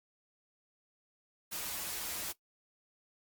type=noise with comb filter; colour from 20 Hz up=white; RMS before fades=-39 dBFS; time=1.51-2.33 s; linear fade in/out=20 ms; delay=7.7 ms; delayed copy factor=-0.7; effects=noise-tail reverb RT60 0.1 s tail -18 dB re dry + Opus 48 kbps